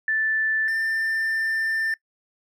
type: tone pair in turn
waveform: sine / triangle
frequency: 1760 / 1787.7 Hz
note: A6 / A6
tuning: 0 / +27 cents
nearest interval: unison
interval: 27 cents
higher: second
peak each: -20 dBFS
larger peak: neither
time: 0.08-0.68 / 0.68-1.94 s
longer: second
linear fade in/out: 2 ms
effects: noise-tail reverb RT60 0.1 s tail -22 dB re dry